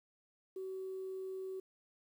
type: tone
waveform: sine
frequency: 378.8 Hz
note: F#4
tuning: 41 cents sharp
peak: -39 dBFS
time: 0.56-1.6 s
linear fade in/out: 5 ms
effects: tanh soft clip ceiling -35 dBFS + 11-bit